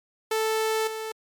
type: tone with level steps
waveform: sawtooth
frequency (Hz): 440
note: A4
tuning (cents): 0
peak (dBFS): -19 / -27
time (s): 0.31-1.12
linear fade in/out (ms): 5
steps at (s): 0.87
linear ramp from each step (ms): 5
effects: MP3 96 kbps